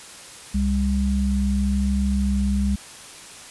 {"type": "tone pair together", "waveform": "sine", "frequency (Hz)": [66.88, 199.6], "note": ["C2", "G3"], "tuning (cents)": [39, 32], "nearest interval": "octave + perfect fifth", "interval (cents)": 1893, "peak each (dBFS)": -21, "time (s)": [0.54, 2.76], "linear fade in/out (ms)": 10, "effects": ["white hiss -41 dBFS RMS until 3.5 s", "resampled to 24000 Hz"]}